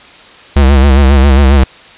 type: tone with vibrato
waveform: square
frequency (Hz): 68.5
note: C#2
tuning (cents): -20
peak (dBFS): -4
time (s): 0.56-1.64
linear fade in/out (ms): 5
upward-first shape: sine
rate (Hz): 7.4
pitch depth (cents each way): 85
effects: white hiss -36 dBFS RMS until 1.97 s + resampled to 8000 Hz